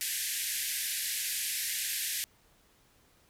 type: band-pass noise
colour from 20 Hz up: white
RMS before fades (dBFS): -34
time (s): 0.01-2.24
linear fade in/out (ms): 0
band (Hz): 1600 to 14000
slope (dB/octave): 96
effects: pink hiss -65 dBFS RMS until 3.29 s